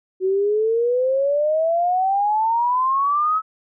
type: exponential sweep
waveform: sine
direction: up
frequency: 370 to 1300 Hz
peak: -16 dBFS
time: 0.2-3.42 s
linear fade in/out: 50 ms
effects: none